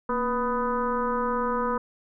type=tone with frequency modulation; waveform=sine; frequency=740 Hz; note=F#5; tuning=in tune; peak=-23 dBFS; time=0.09-1.78 s; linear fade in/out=5 ms; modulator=253 Hz; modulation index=2.3; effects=none